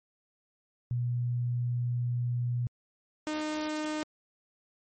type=tone pair in turn; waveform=sine / sawtooth; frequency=121.6 / 306.4 Hz; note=B2 / D#4; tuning=-26 / -27 cents; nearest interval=octave + major third; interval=1599 cents; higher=second; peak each=-27 / -27 dBFS; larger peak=neither; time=0.91-2.67 / 3.27-4.03 s; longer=first; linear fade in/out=0 ms; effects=MP3 32 kbps